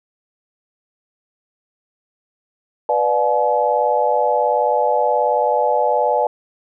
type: chord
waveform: sine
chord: B diminished seventh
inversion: none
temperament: just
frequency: 493.9 / 592.7 / 711.2 / 853.4 Hz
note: B4 / D5 / F5 / Ab5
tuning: 0 / +16 / +31 / +47 cents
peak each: -20 / -19 / -22 / -18 dBFS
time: 2.89-6.27 s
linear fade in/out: 2 ms
effects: none